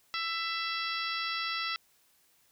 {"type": "harmonic tone", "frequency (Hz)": 665, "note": "E5", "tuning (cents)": 15, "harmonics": [2, 3, 4, 5, 6, 7, 8], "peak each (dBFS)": [-36, -38, -39, -40, -41, -41, -42], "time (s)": [0.14, 1.76], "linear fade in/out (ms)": 0, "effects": ["white hiss -67 dBFS RMS until 2.51 s"]}